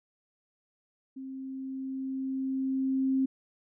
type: tone with level ramp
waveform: sine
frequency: 265.4 Hz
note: C4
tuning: 25 cents sharp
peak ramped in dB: -38 to -23 dBFS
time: 1.16-3.26 s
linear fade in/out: 10 ms
effects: none